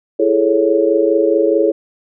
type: chord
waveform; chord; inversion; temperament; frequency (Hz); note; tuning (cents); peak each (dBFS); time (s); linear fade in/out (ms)
sine; A major seventh; second; equal with one note detuned; 333.3 / 415.3 / 440 / 554.4; E4 / G#4 / A4 / C#5; +19 / 0 / 0 / 0; -16; 0.19-1.72; 10
effects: none